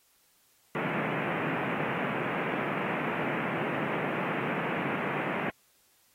pink band-pass noise, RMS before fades -32 dBFS, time 0.75-5.5 s, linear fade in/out 0 ms, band 140 to 2600 Hz, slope 48 dB/octave, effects white hiss -66 dBFS RMS until 6.14 s + AAC 48 kbps

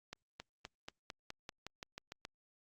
accelerating click train, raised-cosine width 0.2 ms, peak -27 dBFS, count 12, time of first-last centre 0.13-2.251 s, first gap 270 ms, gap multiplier 0.93, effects Opus 48 kbps

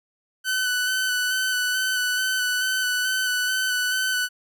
sawtooth tone with vibrato, 1505 Hz, F#6, 29 cents sharp, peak -18 dBFS, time 0.44-4.29 s, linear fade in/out 50 ms, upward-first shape square, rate 2.3 Hz, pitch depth 17 cents each way, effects none

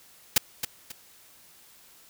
white noise with echo, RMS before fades -18 dBFS, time 0.36-0.38 s, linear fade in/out 5 ms, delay 270 ms, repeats 2, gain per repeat -10 dB, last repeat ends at 0.92 s, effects white hiss -55 dBFS RMS until 2.09 s

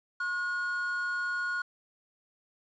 triangle tone pair together, 1081 / 1443 Hz, C#6 / F#6, -44 / -44 cents, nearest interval perfect fourth, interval 500 cents, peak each -38 / -28 dBFS, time 0.2-1.62 s, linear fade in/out 5 ms, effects resampled to 16000 Hz + 10-bit

